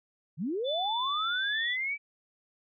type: linear sweep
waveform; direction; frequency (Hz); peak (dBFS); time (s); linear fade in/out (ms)
sine; up; 129.2 to 2328; -29; 0.37-1.98; 50
type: tone with pitch glide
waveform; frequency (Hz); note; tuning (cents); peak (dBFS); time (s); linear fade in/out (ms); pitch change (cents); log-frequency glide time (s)
sine; 3499 to 3443; A7 to A7; -10 to -38; -32; 0.64-1.77; 50; -28; 1.48-1.65
effects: none